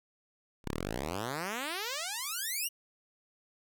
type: exponential sweep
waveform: 5% pulse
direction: up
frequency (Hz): 30 to 2970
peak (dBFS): -23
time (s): 0.64-2.69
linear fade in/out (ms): 20
effects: none